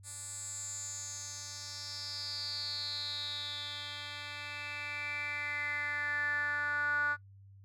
10% pulse tone with band-pass filter sweep, 292.4 Hz, D4, 7 cents flat, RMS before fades -38 dBFS, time 0.03-7.17 s, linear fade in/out 50 ms, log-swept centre 8700 to 1400 Hz, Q 7.8, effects noise-tail reverb RT60 0.1 s tail -19 dB re dry + added 98 Hz sine -53 dBFS peak until 7.64 s

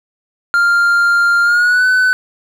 triangle tone with pitch glide, 1396.9 to 1505.8 Hz, F6 to F#6, 0 to +30 cents, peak -7 dBFS, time 0.54-2.13 s, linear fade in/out 0 ms, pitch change +130 cents, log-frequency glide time 1.43-1.86 s, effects none

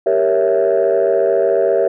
sine chord, G diminished seventh, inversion none, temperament equal, 392 / 466.2 / 554.4 / 659.3 Hz, G4 / Bb4 / Db5 / Fb5, 0 / 0 / 0 / 0 cents, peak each -16 dBFS, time 0.06-1.88 s, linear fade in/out 5 ms, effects tanh soft clip ceiling -6 dBFS

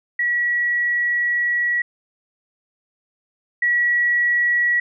sine tone pair in turn, 1928 / 1928 Hz, B6 / B6, -42 / -42 cents, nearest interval unison, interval 0 cents, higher neither, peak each -17 / -15 dBFS, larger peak second, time 0.19-1.82 / 3.62-4.8 s, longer first, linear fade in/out 5 ms, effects none

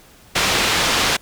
white low-pass noise, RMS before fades -18 dBFS, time 0.35-1.17 s, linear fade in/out 10 ms, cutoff 4200 Hz, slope 12 dB/octave, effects pink hiss -48 dBFS RMS until 1.21 s

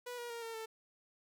sawtooth tone with pitch steps, 490 / 478.3 / 466.8 / 455.6 / 444.7 Hz, B4 / A#4 / A#4 / A#4 / A4, -14 / +44 / +2 / -40 / +18 cents, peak -38 dBFS, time 0.06-0.66 s, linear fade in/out 10 ms, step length 120 ms, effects none

